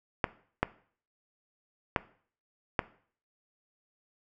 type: clicks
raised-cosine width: 0.5 ms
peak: -9 dBFS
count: 4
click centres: 0.242 / 0.63 / 1.962 / 2.792 s
effects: noise-tail reverb RT60 0.5 s tail -18 dB re dry